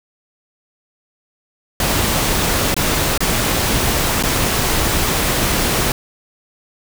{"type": "noise with dropouts", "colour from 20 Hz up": "pink", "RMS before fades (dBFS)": -17, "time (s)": [1.8, 5.92], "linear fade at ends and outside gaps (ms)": 2, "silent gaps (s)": [[2.743, 2.765], [3.177, 3.205], [4.227, 4.235]], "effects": []}